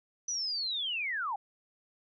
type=linear sweep; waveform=sine; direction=down; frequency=6000 to 757 Hz; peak=-31 dBFS; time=0.28-1.36 s; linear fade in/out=5 ms; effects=none